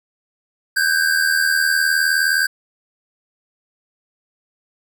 square tone pair together, 1531 / 1610.6 Hz, G6 / G6, -41 / +46 cents, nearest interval minor second, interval 87 cents, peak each -19 / -18 dBFS, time 0.76-2.47 s, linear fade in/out 10 ms, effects none

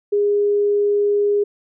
sine tone, 409.9 Hz, G#4, 23 cents flat, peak -14 dBFS, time 0.12-1.44 s, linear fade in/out 10 ms, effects none

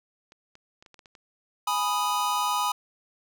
clicks, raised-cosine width 0.2 ms, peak -33 dBFS, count 8, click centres 0.321 / 0.554 / 0.825 / 0.862 / 0.943 / 0.992 / 1.058 / 1.152 s
square chord, G# minor, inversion none, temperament equal, 830.6 / 987.8 / 1244.5 Hz, G#5 / B5 / D#6, 0 / 0 / 0 cents, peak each -31 / -28 / -29 dBFS, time 1.67-2.72 s, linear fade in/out 5 ms
effects none

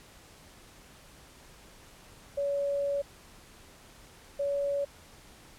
sine tone bursts at uneven times, 565 Hz, C#5, 33 cents sharp, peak -27 dBFS, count 2, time 2.37-3.02 / 4.39-4.85 s, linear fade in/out 10 ms, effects pink hiss -54 dBFS RMS until 5.58 s + low-pass 12000 Hz 12 dB/octave

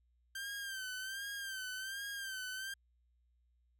sawtooth tone with vibrato, 1568 Hz, G6, in tune, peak -37 dBFS, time 0.35-2.74 s, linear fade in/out 5 ms, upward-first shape sine, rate 1.3 Hz, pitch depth 70 cents each way, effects added 60 Hz sine -70 dBFS peak until 3.79 s

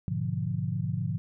sine chord, G# diminished seventh, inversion none, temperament equal, 103.83 / 123.47 / 146.83 / 174.61 Hz, G#2 / B2 / D3 / F3, 0 / 0 / 0 / 0 cents, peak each -33 dBFS, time 0.08-1.18 s, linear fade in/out 0 ms, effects none

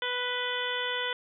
harmonic tone with a mistuned harmonic, 493.9 Hz, B4, in tune, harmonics 1 / 2 / 3 / 4 / 5 / 6 / 7, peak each -36 / -37 / -35 / -36 / -43 / -36 / -36 dBFS, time 0.02-1.13 s, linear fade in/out 2 ms, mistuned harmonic 6, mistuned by +43 cents, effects none

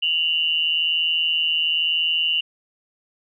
sine tone pair together, 2794 / 2955 Hz, F7 / F#7, 0 / -3 cents, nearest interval minor second, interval 97 cents, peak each -21 dBFS, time 0.02-2.41 s, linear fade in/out 10 ms, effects none

